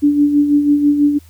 sine tone with tremolo, 290.8 Hz, D4, 17 cents flat, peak -7 dBFS, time 0.02-1.19 s, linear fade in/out 20 ms, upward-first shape sine, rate 6.1 Hz, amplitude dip 55%, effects added 82 Hz sine -41 dBFS peak until 1.29 s + white hiss -51 dBFS RMS until 1.29 s

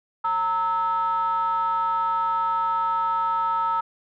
triangle ring-modulated tone, 192.7 Hz, G3, 29 cents flat, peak -15 dBFS, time 0.24-3.81 s, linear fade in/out 10 ms, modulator 1110 Hz, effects tanh soft clip ceiling -13 dBFS

